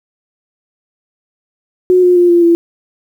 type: tone with pitch steps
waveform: sine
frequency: 365 / 358.3 / 351.8 / 345.3 / 339 Hz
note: F#4 / F4 / F4 / F4 / E4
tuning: -24 / +44 / +13 / -20 / +49 cents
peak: -5 dBFS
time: 1.9-2.55 s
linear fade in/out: 0 ms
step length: 130 ms
effects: 7-bit